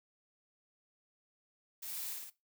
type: noise with echo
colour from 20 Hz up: blue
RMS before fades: -44 dBFS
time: 1.82-2.14 s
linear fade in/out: 10 ms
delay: 54 ms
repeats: 3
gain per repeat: -2 dB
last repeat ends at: 2.302 s
effects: noise-tail reverb RT60 0.2 s tail -17 dB re dry